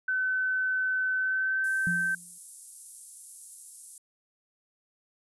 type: tone with pitch glide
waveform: sine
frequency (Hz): 1519 to 1550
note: F#6 to G6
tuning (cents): +45 to -20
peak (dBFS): -25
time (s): 0.08-2.15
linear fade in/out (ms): 5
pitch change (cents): +35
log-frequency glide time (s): 1.16-1.69
type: high-pass noise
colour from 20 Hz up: pink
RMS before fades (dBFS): -42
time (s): 1.64-3.98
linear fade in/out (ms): 2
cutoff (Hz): 9500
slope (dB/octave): 24
type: tone with exponential decay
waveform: sine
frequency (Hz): 175.1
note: F3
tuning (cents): +5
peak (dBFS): -27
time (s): 1.87-2.38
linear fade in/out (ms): 0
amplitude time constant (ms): 110
effects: resampled to 24000 Hz